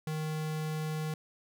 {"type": "tone", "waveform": "square", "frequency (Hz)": 155.56, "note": "D#3", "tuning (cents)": 0, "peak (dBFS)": -33, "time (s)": [0.07, 1.14], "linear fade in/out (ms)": 2, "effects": []}